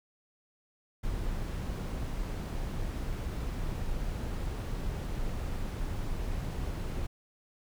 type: noise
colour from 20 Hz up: brown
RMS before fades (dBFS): -34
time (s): 1.03-7.07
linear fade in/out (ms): 10
effects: none